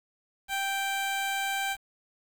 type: tone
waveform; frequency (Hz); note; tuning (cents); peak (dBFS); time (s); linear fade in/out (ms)
15% pulse; 784; G5; 0; -22; 0.48-1.77; 50
effects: 8-bit